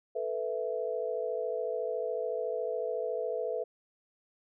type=chord; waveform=sine; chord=A suspended second; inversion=none; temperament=equal; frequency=440 / 493.9 / 659.3 Hz; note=A4 / B4 / E5; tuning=0 / 0 / 0 cents; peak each=-35 / -34 / -36 dBFS; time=0.15-3.64 s; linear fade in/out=10 ms; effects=none